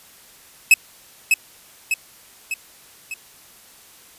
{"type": "tone with echo", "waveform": "45% pulse", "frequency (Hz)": 2582, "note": "E7", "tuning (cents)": -37, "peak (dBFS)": -7, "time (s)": [0.71, 0.74], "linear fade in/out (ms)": 2, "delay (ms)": 600, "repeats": 4, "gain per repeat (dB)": -5, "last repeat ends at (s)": 3.14, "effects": ["white hiss -48 dBFS RMS until 4.18 s", "resampled to 32000 Hz"]}